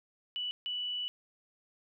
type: tone bursts at uneven times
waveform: sine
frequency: 2960 Hz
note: F#7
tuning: in tune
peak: -33 dBFS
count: 2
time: 0.36-0.51 / 0.66-1.08 s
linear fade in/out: 0 ms
effects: none